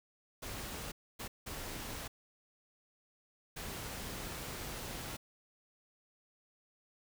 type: noise bursts at uneven times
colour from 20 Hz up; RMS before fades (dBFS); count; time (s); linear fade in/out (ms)
pink; -43; 4; 0.42-0.92 / 1.19-1.28 / 1.46-2.08 / 3.56-5.17; 10
effects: none